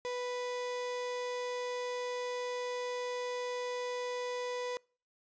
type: tone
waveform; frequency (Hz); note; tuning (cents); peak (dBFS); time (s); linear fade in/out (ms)
35% pulse; 493.9; B4; 0; -33; 0.05-4.77; 0
effects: noise-tail reverb RT60 0.4 s tail -26 dB re dry + resampled to 16000 Hz